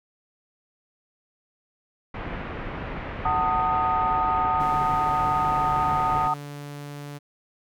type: low-pass noise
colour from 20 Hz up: pink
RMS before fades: -33 dBFS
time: 2.14-6.28 s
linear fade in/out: 5 ms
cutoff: 2400 Hz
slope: 24 dB/octave
type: chord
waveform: sine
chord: D# diminished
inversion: first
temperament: just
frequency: 746.7 / 896 / 1244.5 Hz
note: F#5 / A5 / D#6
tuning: +16 / +31 / 0 cents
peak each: -26 / -25 / -24 dBFS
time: 3.25-6.34 s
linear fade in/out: 5 ms
type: tone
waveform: sawtooth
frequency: 144.6 Hz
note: D3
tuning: 27 cents flat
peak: -31 dBFS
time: 4.59-7.19 s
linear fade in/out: 20 ms
effects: none